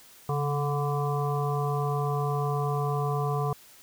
harmonic tone with a mistuned harmonic, 145.3 Hz, D3, 18 cents flat, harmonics 1 / 3 / 5 / 7 / 8, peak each -27 / -32 / -34 / -35 / -36 dBFS, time 0.29-3.53 s, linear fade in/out 2 ms, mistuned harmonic 1, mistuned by -55 cents, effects white hiss -53 dBFS RMS until 3.82 s

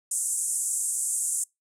pink band-pass noise, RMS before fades -28 dBFS, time 0.11-1.44 s, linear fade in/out 5 ms, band 7500 to 10000 Hz, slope 48 dB/octave, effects noise-tail reverb RT60 0.2 s tail -26 dB re dry

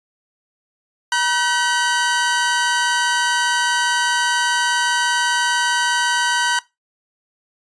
sawtooth tone pair together, 959.7 / 1522 Hz, B5 / F#6, -50 / +48 cents, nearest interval minor sixth, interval 798 cents, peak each -15 dBFS, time 1.12-6.59 s, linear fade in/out 2 ms, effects noise-tail reverb RT60 0.2 s tail -19 dB re dry + resampled to 22050 Hz

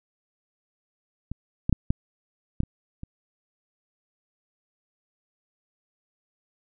clicks, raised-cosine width 5 ms, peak -20 / -11 / -6 / -9 / -10 / -21 / -24 dBFS, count 7, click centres 1.316 / 1.695 / 1.727 / 1.905 / 2.604 / 2.634 / 3.034 s, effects none

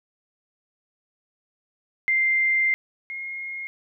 sine tone pair in turn, 2093 / 2146 Hz, C7 / C7, 0 / +43 cents, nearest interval unison, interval 43 cents, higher second, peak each -18 / -30 dBFS, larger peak first, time 2.08-2.74 / 3.1-3.67 s, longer first, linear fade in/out 0 ms, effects none

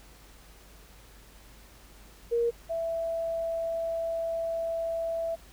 sine tone pair in turn, 469.5 / 662.4 Hz, A#4 / E5, +12 / +8 cents, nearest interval tritone, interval 596 cents, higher second, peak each -23 / -28 dBFS, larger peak first, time 2.31-2.51 / 2.69-5.36 s, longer second, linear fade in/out 20 ms, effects added 50 Hz sine -53 dBFS peak until 5.52 s + pink hiss -55 dBFS RMS until 5.52 s

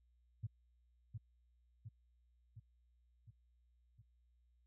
sine tone with echo, 110 Hz, A2, in tune, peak -38 dBFS, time 0.43-0.47 s, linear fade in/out 10 ms, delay 710 ms, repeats 5, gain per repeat -4 dB, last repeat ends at 4.02 s, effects added 60 Hz sine -70 dBFS peak until 4.66 s

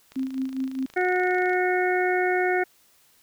click train, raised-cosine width 0.2 ms, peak -28 dBFS, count 39, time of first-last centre 0.12-1.533 s, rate 26.9 Hz
sine tone with tremolo, 263.7 Hz, C4, 14 cents sharp, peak -23 dBFS, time 0.16-0.86 s, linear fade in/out 5 ms, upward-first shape sine, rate 4.9 Hz, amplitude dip 65%
harmonic tone, 364.5 Hz, F#4, 26 cents flat, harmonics 1 / 2 / 4 / 5 / 6, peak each -23 / -26 / -29 / -30 / -31 dBFS, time 0.96-2.64 s, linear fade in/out 10 ms
effects white hiss -60 dBFS RMS until 3.22 s

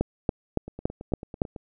two click trains, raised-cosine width 2 ms, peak -9 / -24 dBFS, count 6 / 9, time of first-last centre 0.01-1.418 / 0.68-1.562 s, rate 3.55 / 9.07 Hz, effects none

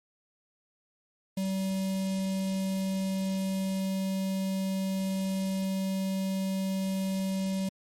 square tone with notch filter, 191.5 Hz, G3, 40 cents flat, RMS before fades -30 dBFS, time 1.37-7.69 s, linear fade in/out 5 ms, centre 1400 Hz, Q 0.68, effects MP3 64 kbps

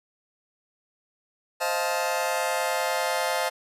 sawtooth chord, F dominant seventh, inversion second, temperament just, 523.8 / 628.6 / 698.5 / 873.1 Hz, C5 / Eb5 / F5 / A5, +2 / +18 / 0 / -14 cents, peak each -26 dBFS, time 1.6-3.5 s, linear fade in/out 20 ms, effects resampled to 32000 Hz + 9-bit

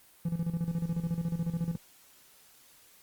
triangle tone with tremolo, 168 Hz, E3, 33 cents sharp, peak -25 dBFS, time 0.25-1.76 s, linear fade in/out 5 ms, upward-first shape square, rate 14 Hz, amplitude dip 70%, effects white hiss -59 dBFS RMS until 3.02 s + Opus 32 kbps

